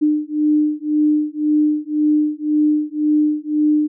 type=beating tone pair; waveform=sine; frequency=300.7 / 302.6 Hz; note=D4 / D#4; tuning=+41 / -48 cents; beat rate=1.9 Hz; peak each=-17 dBFS; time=0.01-3.88 s; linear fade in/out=20 ms; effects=none